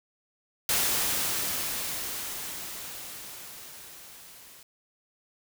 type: noise with level ramp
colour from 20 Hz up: white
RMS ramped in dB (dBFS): -25 to -51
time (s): 0.69-4.63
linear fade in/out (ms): 2
effects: none